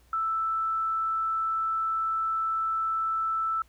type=tone; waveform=sine; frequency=1321 Hz; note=E6; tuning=3 cents sharp; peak=-25 dBFS; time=0.13-3.62 s; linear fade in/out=2 ms; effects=added 60 Hz sine -58 dBFS peak until 3.68 s + pink hiss -64 dBFS RMS until 3.68 s